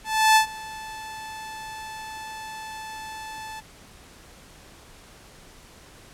sawtooth tone with ADSR envelope, 874 Hz, A5, 12 cents flat, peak -9 dBFS, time 0.04-3.61 s, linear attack 320 ms, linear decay 100 ms, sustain -22 dB, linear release 21 ms, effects pink hiss -49 dBFS RMS until 6.13 s + low-pass 11000 Hz 12 dB/octave

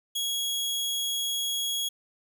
sawtooth tone, 3322 Hz, G#7, in tune, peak -24 dBFS, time 0.15-1.89 s, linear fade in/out 10 ms, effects none

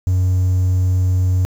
triangle tone, 92.2 Hz, F#2, 6 cents flat, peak -10 dBFS, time 0.07-1.45 s, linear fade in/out 0 ms, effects tanh soft clip ceiling -6 dBFS + 7-bit

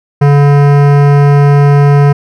sine tone with hard clipping, 143.1 Hz, D3, 45 cents flat, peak -5 dBFS, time 0.21-2.13 s, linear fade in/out 10 ms, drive 18 dB, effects none

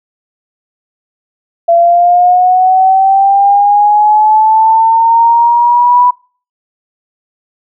sine linear sweep, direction up, 676 to 987.8 Hz, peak -4 dBFS, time 1.68-6.11 s, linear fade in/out 10 ms, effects noise-tail reverb RT60 0.4 s tail -23 dB re dry

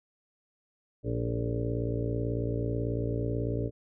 harmonic tone with a mistuned harmonic, 58.2 Hz, A#1, 2 cents flat, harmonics 1 / 2 / 3 / 4 / 5 / 6 / 7 / 8 / 9 / 10, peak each -37 / -31 / -44 / -43 / -36 / -45 / -37 / -38 / -45 / -41 dBFS, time 1.03-3.71 s, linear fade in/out 50 ms, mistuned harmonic 8, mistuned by -37 cents, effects none

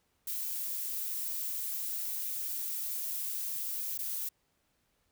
violet noise with dropouts, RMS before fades -36 dBFS, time 0.27-4.29 s, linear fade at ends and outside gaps 5 ms, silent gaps 3.978-3.988 s, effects pink hiss -75 dBFS RMS until 5.11 s

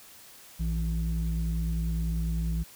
sine tone pair together, 58.27 / 164.81 Hz, A#1 / E3, 0 / 0 cents, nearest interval octave + tritone, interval 1800 cents, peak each -26 / -29 dBFS, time 0.59-2.64 s, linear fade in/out 20 ms, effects tanh soft clip ceiling -22 dBFS + white hiss -51 dBFS RMS until 2.75 s

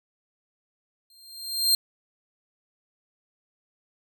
sawtooth tone with exponential growth, 4186 Hz, C8, in tune, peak -13 dBFS, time 1.1-1.75 s, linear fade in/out 2 ms, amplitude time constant 140 ms, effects none

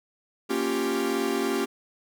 45% pulse chord, G half-diminished seventh, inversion first, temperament equal, 233.1 / 277.2 / 349.2 / 392 Hz, Bb3 / Db4 / F4 / G4, 0 / 0 / 0 / 0 cents, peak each -32 / -30 / -31 / -28 dBFS, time 0.49-1.66 s, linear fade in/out 20 ms, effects none

